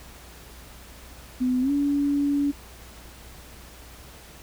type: tone with pitch glide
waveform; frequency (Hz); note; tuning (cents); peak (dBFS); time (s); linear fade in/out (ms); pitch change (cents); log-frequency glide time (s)
sine; 252.5 to 285.1; B3 to C#4; +39 to +49; -20; 1.4-2.52; 20; +210; 1.61-1.71
effects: added 60 Hz sine -47 dBFS peak until 4.42 s + pink hiss -47 dBFS RMS until 4.42 s